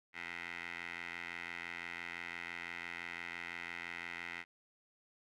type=tone with band-pass filter; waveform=15% pulse; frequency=85.9 Hz; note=F2; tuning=28 cents flat; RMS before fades=-45 dBFS; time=0.13-4.45 s; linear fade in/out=50 ms; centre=2100 Hz; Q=4; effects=none